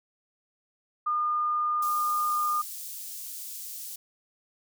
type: tone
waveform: sine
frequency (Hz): 1215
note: D#6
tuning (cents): -42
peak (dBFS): -24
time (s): 1.06-2.62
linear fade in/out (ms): 10
type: high-pass noise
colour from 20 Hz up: white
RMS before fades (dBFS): -39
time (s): 1.82-3.96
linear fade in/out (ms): 5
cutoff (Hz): 5900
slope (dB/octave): 12
effects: none